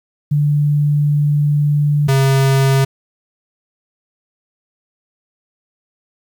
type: tone pair in turn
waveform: sine / square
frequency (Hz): 146.83 / 135.3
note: D3 / C#3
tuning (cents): 0 / -42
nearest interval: minor second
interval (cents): 142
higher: first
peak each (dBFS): -11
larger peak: neither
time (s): 0.31-2.08 / 2.08-2.85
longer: first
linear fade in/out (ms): 10
effects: 8-bit